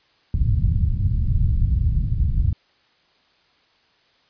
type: low-pass noise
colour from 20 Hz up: white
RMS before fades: -19 dBFS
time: 0.34-2.53 s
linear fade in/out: 2 ms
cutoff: 110 Hz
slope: 24 dB/octave
effects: white hiss -60 dBFS RMS until 4.29 s + resampled to 11025 Hz